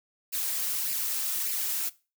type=noise with flanger; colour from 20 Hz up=blue; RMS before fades=-30 dBFS; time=0.32-1.9 s; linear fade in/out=20 ms; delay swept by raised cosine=0.4 to 3.9 ms; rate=1.7 Hz; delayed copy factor=+0.5; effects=noise-tail reverb RT60 0.3 s tail -19 dB re dry